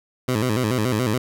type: tone with vibrato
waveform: 15% pulse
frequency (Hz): 116.6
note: A#2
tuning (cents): +1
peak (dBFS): -13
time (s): 0.28-1.18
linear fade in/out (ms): 5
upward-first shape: square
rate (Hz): 7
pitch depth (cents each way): 150
effects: none